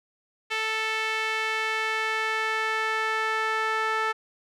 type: tone with band-pass filter sweep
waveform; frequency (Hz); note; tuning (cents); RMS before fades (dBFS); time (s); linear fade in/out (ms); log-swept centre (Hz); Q
sawtooth; 440; A4; 0; -27; 0.5-4.13; 20; 2400 to 1500; 1.8
effects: none